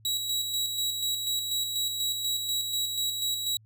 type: tone with tremolo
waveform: sawtooth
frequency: 3879 Hz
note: B7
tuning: 32 cents flat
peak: -23 dBFS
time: 0.05-3.57 s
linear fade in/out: 2 ms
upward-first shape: square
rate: 4.1 Hz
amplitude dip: 40%
effects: added 109 Hz sine -54 dBFS peak until 3.65 s